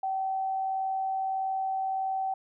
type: tone with amplitude modulation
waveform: sine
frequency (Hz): 767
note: G5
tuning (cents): -38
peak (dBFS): -26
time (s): 0.03-2.34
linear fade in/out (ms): 5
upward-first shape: sine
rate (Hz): 81.6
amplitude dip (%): 25
effects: none